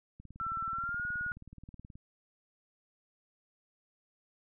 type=click train; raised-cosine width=5 ms; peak=-37 dBFS; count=34; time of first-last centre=0.2-1.955 s; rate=18.8 Hz
type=tone with pitch glide; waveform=sine; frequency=1341 to 1445.6 Hz; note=E6 to F#6; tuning=+29 to -41 cents; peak=-33 dBFS; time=0.4-1.32 s; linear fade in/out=0 ms; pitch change=+130 cents; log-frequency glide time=0.72-1.05 s
effects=none